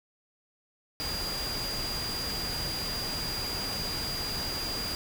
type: tone in noise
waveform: sine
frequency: 4814 Hz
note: D8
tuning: 42 cents sharp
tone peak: -33 dBFS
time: 1-4.95 s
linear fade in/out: 0 ms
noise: pink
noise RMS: -36 dBFS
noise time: 1-4.95 s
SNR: 0 dB
effects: none